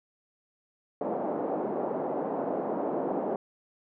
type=band-pass noise; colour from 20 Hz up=white; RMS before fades=-31 dBFS; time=1.01-3.36 s; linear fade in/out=2 ms; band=210 to 730 Hz; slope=24 dB/octave; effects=none